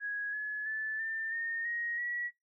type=tone with pitch steps; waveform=sine; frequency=1661.2 / 1703 / 1745.8 / 1789.7 / 1834.7 / 1880.9 / 1928.2 Hz; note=G#6 / G#6 / A6 / A6 / A#6 / A#6 / B6; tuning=0 / +43 / -14 / +29 / -28 / +15 / -42 cents; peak=-33 dBFS; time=0-2.31 s; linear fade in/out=50 ms; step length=330 ms; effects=noise-tail reverb RT60 0.2 s tail -21 dB re dry